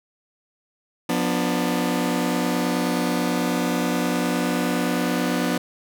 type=chord; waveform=sawtooth; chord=B diminished; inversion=second; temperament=just; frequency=177.8 / 246.9 / 296.3 Hz; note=F3 / B3 / D4; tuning=+31 / 0 / +15 cents; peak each=-22 / -20 / -22 dBFS; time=1.09-5.58 s; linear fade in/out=5 ms; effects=none